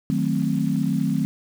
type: chord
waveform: sine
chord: D# diminished seventh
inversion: none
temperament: equal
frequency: 155.56 / 185 / 220 / 261.6 Hz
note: D#3 / F#3 / A3 / C4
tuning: 0 / 0 / 0 / 0 cents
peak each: -25 dBFS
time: 0.1-1.25 s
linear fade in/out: 0 ms
effects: 7-bit